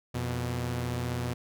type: tone pair together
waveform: sawtooth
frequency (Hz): 86.3 / 122.05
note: F2 / B2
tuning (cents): -20 / -20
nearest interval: tritone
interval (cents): 600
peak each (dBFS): -32 / -27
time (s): 0.14-1.34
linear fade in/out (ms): 10
effects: none